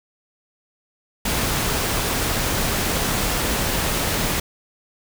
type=noise; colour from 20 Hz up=pink; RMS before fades=-22 dBFS; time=1.25-4.4 s; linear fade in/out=5 ms; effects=none